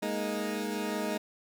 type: chord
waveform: 20% pulse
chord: Ab suspended second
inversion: none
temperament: equal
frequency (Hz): 207.7 / 233.1 / 311.1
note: Ab3 / Bb3 / Eb4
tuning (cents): 0 / 0 / 0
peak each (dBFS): -29 / -32 / -31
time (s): 0.02-1.18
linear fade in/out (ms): 10
effects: none